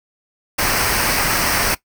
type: noise with comb filter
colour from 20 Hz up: pink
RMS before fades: -18 dBFS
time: 0.58-1.75 s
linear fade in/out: 10 ms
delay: 0.28 ms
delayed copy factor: -0.55
effects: noise-tail reverb RT60 0.1 s tail -18 dB re dry